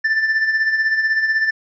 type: tone with tremolo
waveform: triangle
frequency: 1769 Hz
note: A6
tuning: 9 cents sharp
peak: -11 dBFS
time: 0.04-1.51 s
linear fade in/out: 10 ms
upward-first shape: sine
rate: 16 Hz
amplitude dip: 55%
effects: resampled to 16000 Hz